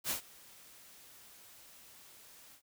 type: noise with ADSR envelope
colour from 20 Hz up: white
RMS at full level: -33 dBFS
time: 0.04-2.62 s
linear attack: 58 ms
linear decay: 110 ms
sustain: -24 dB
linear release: 83 ms
effects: none